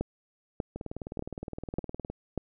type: two click trains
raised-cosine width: 2 ms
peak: -16 / -23 dBFS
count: 5 / 27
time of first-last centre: 0.01-2.377 / 0.76-2.1 s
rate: 1.69 / 19.4 Hz
effects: none